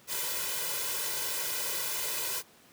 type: noise with comb filter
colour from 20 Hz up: white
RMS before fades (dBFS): -33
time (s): 0.07-2.43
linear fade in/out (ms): 50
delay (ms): 2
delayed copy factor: +1
effects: pink hiss -58 dBFS RMS until 2.72 s + high-pass 150 Hz 12 dB/octave